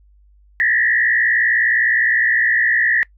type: tone with frequency modulation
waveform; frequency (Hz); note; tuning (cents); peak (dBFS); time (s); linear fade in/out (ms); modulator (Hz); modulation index
sine; 1837; A#6; -26; -13; 0.6-3.03; 0; 59.7; 2
effects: noise-tail reverb RT60 0.1 s tail -23 dB re dry + added 50 Hz sine -48 dBFS peak until 3.17 s